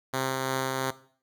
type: tone with tremolo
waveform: 5% pulse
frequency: 132 Hz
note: C3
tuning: 16 cents sharp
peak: -15 dBFS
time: 0.13-0.91 s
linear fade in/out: 10 ms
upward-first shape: triangle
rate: 2.9 Hz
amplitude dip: 25%
effects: noise-tail reverb RT60 0.5 s tail -17 dB re dry